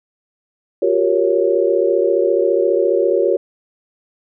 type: chord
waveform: sine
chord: G half-diminished seventh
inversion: third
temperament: equal with one note detuned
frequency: 357.2 / 392 / 466.2 / 554.4 Hz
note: F4 / G4 / Bb4 / Db5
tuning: +39 / 0 / 0 / 0 cents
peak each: -18 dBFS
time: 0.82-3.37 s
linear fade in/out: 5 ms
effects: none